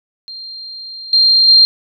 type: tone with level steps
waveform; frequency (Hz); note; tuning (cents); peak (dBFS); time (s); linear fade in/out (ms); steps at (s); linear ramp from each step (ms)
sine; 4186; C8; 0; -27 / -7 / -4; 0.28-1.65; 0; 1.13 / 1.48; 2
effects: none